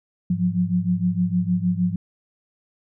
sine tone cluster, 104 / 175.8 / 182.3 Hz, G#2 / F3 / F#3, +3 / +12 / -25 cents, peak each -29 / -21 / -23 dBFS, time 0.3-1.96 s, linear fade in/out 5 ms, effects none

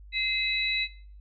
sine tone cluster, 2067 / 2566 / 3933 Hz, C7 / E7 / B7, -22 / -47 / -8 cents, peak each -30 dBFS, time 0.12-0.88 s, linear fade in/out 50 ms, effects noise-tail reverb RT60 0.5 s tail -21 dB re dry + added 50 Hz sine -45 dBFS peak until 1.2 s

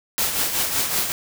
white noise with tremolo, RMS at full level -20 dBFS, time 0.18-1.12 s, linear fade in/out 0 ms, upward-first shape triangle, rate 5.3 Hz, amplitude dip 60%, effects none

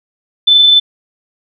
sine tone with amplitude modulation, 3520 Hz, A7, in tune, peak -3 dBFS, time 0.47-0.8 s, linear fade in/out 10 ms, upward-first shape sine, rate 24 Hz, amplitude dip 25%, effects none

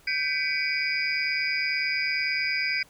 sine tone cluster, 1552 / 1997 / 2279 / 2428 / 4899 Hz, G6 / B6 / C#7 / D#7 / D#8, -18 / +19 / +47 / -43 / -28 cents, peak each -33 / -32 / -27 / -34 / -32 dBFS, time 0.07-2.83 s, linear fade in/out 5 ms, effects pink hiss -57 dBFS RMS until 2.89 s

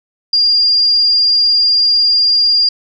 sine tone, 4806 Hz, D8, 39 cents sharp, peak -8 dBFS, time 0.33-2.69 s, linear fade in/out 5 ms, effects none

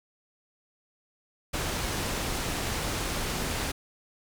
pink low-pass noise, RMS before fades -31 dBFS, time 1.53-3.72 s, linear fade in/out 10 ms, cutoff 11000 Hz, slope 12 dB/octave, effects none

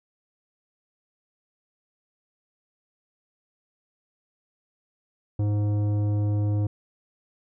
sine tone with tanh clipping, 103.83 Hz, G#2, in tune, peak -23 dBFS, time 5.39-6.67 s, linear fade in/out 5 ms, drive 12 dB, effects none

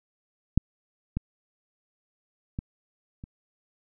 clicks, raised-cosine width 5 ms, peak -6 / -15 / -18 / -27 dBFS, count 4, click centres 0.576 / 1.17 / 2.589 / 3.239 s, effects none

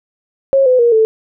sine tone with pitch steps, 543 / 506.6 / 472.7 / 441.1 Hz, C#5 / B4 / A#4 / A4, -36 / +44 / +24 / +4 cents, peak -7 dBFS, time 0.53-1.05 s, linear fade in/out 0 ms, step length 130 ms, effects none

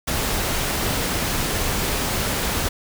pink noise, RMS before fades -23 dBFS, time 0.07-2.69 s, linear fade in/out 10 ms, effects none

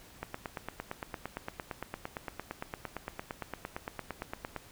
click train, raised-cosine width 0.5 ms, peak -21 dBFS, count 39, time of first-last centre 0.23-4.563 s, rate 8.77 Hz, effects pink hiss -55 dBFS RMS until 4.71 s

